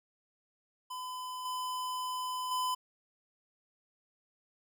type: tone with level steps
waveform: square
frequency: 1010 Hz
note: B5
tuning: 39 cents sharp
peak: -39 / -35 / -31 dBFS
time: 0.9-2.75 s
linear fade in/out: 10 ms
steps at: 1.45 / 2.51 s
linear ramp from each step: 5 ms
effects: none